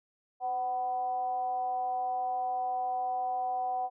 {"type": "tone with frequency modulation", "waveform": "sine", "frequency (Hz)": 751, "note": "F#5", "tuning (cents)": 26, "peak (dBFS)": -29, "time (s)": [0.4, 3.9], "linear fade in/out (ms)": 50, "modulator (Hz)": 241, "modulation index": 0.36, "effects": []}